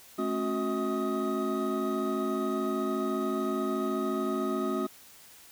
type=tone cluster; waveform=triangle; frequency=216.2 / 270 / 365 / 640 / 1255 Hz; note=A3 / C#4 / F#4 / D#5 / D#6; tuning=-30 / -45 / -24 / +49 / +15 cents; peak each=-32 / -31 / -30 / -36 / -34 dBFS; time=0.18-4.87 s; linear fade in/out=10 ms; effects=white hiss -53 dBFS RMS until 5.51 s